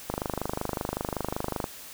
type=click train; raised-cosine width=1 ms; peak=-14 dBFS; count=40; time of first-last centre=0.1-1.642 s; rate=25.3 Hz; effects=white hiss -44 dBFS RMS until 1.93 s